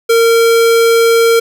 square tone, 460 Hz, A#4, 23 cents flat, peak -7 dBFS, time 0.09-1.4 s, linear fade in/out 10 ms, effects none

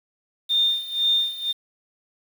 sine tone with tremolo, 3626 Hz, A#7, 49 cents flat, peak -16 dBFS, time 0.49-1.53 s, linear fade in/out 20 ms, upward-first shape sine, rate 2 Hz, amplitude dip 85%, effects 7-bit

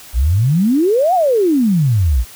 sine exponential two-way sweep, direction up then down, 53.7 to 770 to 53.7 Hz, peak -10 dBFS, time 0.13-2.25 s, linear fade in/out 50 ms, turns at 1.14 s, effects white hiss -38 dBFS RMS until 2.35 s

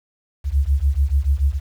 sine beating tone pair, 66.3 / 73.2 Hz, C2 / D2, +23 / -5 cents, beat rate 6.9 Hz, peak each -18 dBFS, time 0.44-1.6 s, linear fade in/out 50 ms, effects 8-bit

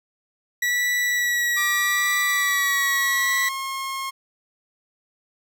40% pulse tone with vibrato, 1940 Hz, B6, 31 cents flat, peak -19 dBFS, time 0.62-3.49 s, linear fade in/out 5 ms, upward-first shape sine, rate 0.78 Hz, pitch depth 17 cents each way
sawtooth tone with pitch glide, 1181 to 1076.7 Hz, D6 to C6, +9 to +49 cents, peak -23 dBFS, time 1.56-4.11 s, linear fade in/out 20 ms, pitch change -160 cents, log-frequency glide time 2.2-3.23 s
effects none

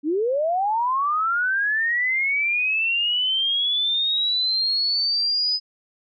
sine linear sweep, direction up, 277.2 to 5030 Hz, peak -19 dBFS, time 0.03-5.6 s, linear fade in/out 50 ms, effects none

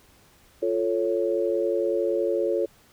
sine chord, F augmented, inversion none, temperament equal, 349.2 / 440 / 554.4 Hz, F4 / A4 / C#5, 0 / 0 / 0 cents, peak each -26 dBFS, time 0.62-2.66 s, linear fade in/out 10 ms, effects pink hiss -57 dBFS RMS until 2.92 s

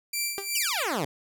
10% pulse tone with tremolo, 2349 Hz, D7, in tune, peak -17 dBFS, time 0.13-0.83 s, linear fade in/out 5 ms, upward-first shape sine, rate 2.8 Hz, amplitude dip 70%
sawtooth tone with exponential decay, 394.8 Hz, G4, 12 cents sharp, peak -24 dBFS, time 0.38-0.5 s, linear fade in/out 0 ms, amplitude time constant 25 ms
10% pulse exponential sweep, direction down, 3121 to 128.3 Hz, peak -18 dBFS, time 0.55-1.05 s, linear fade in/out 5 ms
effects none

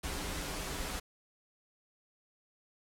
pink noise with comb filter, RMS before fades -38 dBFS, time 0.03-1 s, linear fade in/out 10 ms, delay 8.7 ms, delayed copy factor -0.6, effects low-pass 12000 Hz 12 dB/octave

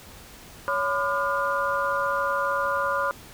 sine tone cluster, 559 / 1008 / 1201 / 1425 Hz, C#5 / B5 / D6 / F6, +14 / +35 / +38 / +34 cents, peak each -28 dBFS, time 0.68-3.11 s, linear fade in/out 0 ms, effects pink hiss -46 dBFS RMS until 3.33 s

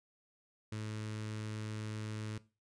sawtooth tone with notch filter, 107.8 Hz, A2, 35 cents flat, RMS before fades -41 dBFS, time 0.72-2.38 s, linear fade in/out 5 ms, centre 740 Hz, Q 1.3, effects noise-tail reverb RT60 0.3 s tail -17 dB re dry + resampled to 22050 Hz

